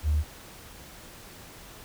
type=tone; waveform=sine; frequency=75.4 Hz; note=D2; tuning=46 cents sharp; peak=-20 dBFS; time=0.03-0.24 s; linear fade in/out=50 ms; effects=tanh soft clip ceiling -18 dBFS + pink hiss -47 dBFS RMS until 1.84 s